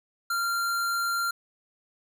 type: tone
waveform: square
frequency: 1384 Hz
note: F6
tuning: 16 cents flat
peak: -26 dBFS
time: 0.3-1.31 s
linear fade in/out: 5 ms
effects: none